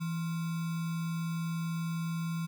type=tone with sample-and-hold; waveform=sine; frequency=165.9 Hz; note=E3; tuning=11 cents sharp; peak=-31 dBFS; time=0-2.47 s; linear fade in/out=20 ms; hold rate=1225 Hz; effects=none